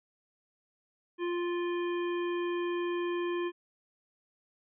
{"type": "harmonic tone", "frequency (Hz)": 349.2, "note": "F4", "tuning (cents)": 0, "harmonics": [1, 3, 5, 7, 9], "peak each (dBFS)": [-30, -40, -44, -47, -49], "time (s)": [1.18, 3.52], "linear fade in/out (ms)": 50, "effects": []}